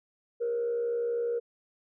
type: tone with frequency modulation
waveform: sine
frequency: 472 Hz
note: A#4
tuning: 22 cents sharp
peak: -26 dBFS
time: 0.4-1.4 s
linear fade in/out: 20 ms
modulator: 67.8 Hz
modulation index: 0.33
effects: tanh soft clip ceiling -23 dBFS